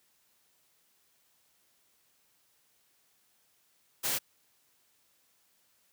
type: noise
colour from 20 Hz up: white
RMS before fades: -31 dBFS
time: 4.03-4.19 s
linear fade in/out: 20 ms
effects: white hiss -70 dBFS RMS until 5.92 s + high-pass 60 Hz 12 dB/octave